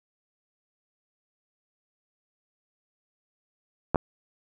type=clicks; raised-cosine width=1 ms; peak=-8 dBFS; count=2; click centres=3.946 / 3.958 s; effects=none